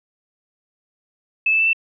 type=tone with pitch steps; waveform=sine; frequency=2612 / 2632 / 2652 / 2672 Hz; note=E7 / E7 / E7 / E7; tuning=-17 / -3 / +10 / +23 cents; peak=-14 dBFS; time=1.46-1.732 s; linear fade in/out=5 ms; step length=68 ms; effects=none